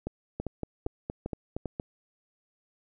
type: two click trains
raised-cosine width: 2 ms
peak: -19 / -19 dBFS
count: 5 / 7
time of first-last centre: 0.07-1.657 / 0.4-1.799 s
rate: 2.52 / 4.29 Hz
effects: none